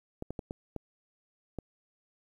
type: clicks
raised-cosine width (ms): 2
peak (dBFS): -23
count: 6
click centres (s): 0.224 / 0.306 / 0.392 / 0.509 / 0.763 / 1.587
effects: 10-bit